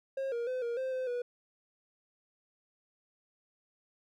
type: tone with pitch steps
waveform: triangle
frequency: 538 / 471.5 / 510 / 471.6 / 522 / 515 / 487 Hz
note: C5 / A#4 / C5 / A#4 / C5 / C5 / B4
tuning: +48 / +20 / -44 / +20 / -4 / -28 / -24 cents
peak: -30 dBFS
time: 0.17-1.22 s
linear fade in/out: 5 ms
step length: 150 ms
effects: none